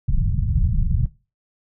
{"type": "low-pass noise", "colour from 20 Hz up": "pink", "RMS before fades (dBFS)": -19, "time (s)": [0.08, 1.06], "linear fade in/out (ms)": 5, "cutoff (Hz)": 170, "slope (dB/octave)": 48, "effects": ["noise-tail reverb RT60 0.3 s tail -18 dB re dry"]}